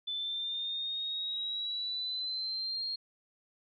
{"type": "exponential sweep", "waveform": "sine", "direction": "up", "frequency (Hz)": [3503, 4248], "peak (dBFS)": -33, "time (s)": [0.07, 2.96], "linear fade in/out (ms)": 10, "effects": []}